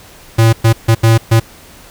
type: tone bursts at uneven times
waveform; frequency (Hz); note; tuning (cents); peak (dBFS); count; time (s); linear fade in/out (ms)
square; 113.2; A2; +50; -6; 5; 0.38-0.53 / 0.64-0.73 / 0.88-0.95 / 1.03-1.18 / 1.31-1.4; 10
effects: pink hiss -39 dBFS RMS until 1.9 s